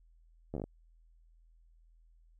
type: slowing click train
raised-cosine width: 2 ms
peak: -25 dBFS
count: 7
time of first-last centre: 0.54-0.64 s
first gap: 12 ms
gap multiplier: 1.13
effects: added 41 Hz sine -60 dBFS peak until 2.39 s